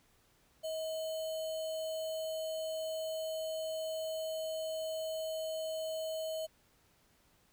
sine tone with sample-and-hold, 637 Hz, D#5, 41 cents sharp, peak -35 dBFS, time 0.63-6.47 s, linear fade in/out 20 ms, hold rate 3675 Hz, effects pink hiss -69 dBFS RMS until 7.52 s

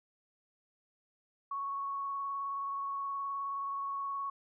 sine tone with vibrato, 1108.7 Hz, C#6, in tune, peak -34 dBFS, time 1.51-4.3 s, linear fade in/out 5 ms, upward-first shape triangle, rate 19 Hz, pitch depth 17 cents each way, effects none

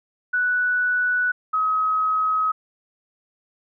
sine tone pair in turn, 1480 / 1271.9 Hz, F#6 / D#6, 0 / +38 cents, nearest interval minor third, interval 262 cents, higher first, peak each -18 dBFS, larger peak neither, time 0.33-1.32 / 1.53-2.52 s, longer neither, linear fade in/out 10 ms, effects none

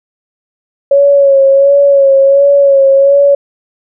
sine tone with vibrato, 554.4 Hz, C#5, in tune, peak -3 dBFS, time 0.91-3.35 s, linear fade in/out 5 ms, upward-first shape sine, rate 1.4 Hz, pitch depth 35 cents each way, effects none

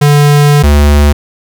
square tone pair in turn, 145.8 / 72.9 Hz, D3 / D2, -12 / -12 cents, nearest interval octave, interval 1200 cents, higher first, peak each -4 dBFS, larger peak neither, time 0.01-0.63 / 0.63-1.13 s, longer first, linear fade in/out 10 ms, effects none

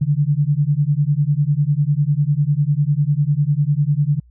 sine beating tone pair, 141.1 / 151.1 Hz, C#3 / D3, +31 / +50 cents, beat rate 10 Hz, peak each -17 / -17 dBFS, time 0.01-4.2 s, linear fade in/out 10 ms, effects added 60 Hz sine -46 dBFS peak until 4.3 s

